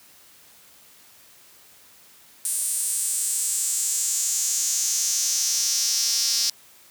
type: tone with high-pass filter sweep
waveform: sawtooth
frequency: 232.2 Hz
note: A#3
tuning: 7 cents flat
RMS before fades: -24 dBFS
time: 2.45-6.5 s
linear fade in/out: 2 ms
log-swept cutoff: 9100 to 5200 Hz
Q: 4.3
effects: white hiss -52 dBFS RMS until 6.9 s + high-pass 60 Hz 12 dB/octave